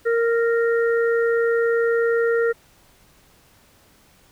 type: harmonic tone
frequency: 463.8 Hz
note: A#4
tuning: 9 cents flat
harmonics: 1 / 3 / 4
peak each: -17 / -27 / -29 dBFS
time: 0.05-2.53 s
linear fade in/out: 20 ms
effects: pink hiss -55 dBFS RMS until 4.31 s